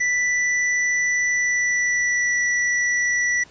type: tone with pitch glide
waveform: square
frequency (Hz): 1975.5 to 1956.2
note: B6 to B6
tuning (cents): 0 to -17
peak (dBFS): -19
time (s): 0-3.44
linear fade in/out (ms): 10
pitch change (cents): -17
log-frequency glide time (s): 1.28-2.4
effects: pink hiss -49 dBFS RMS until 3.5 s + resampled to 16000 Hz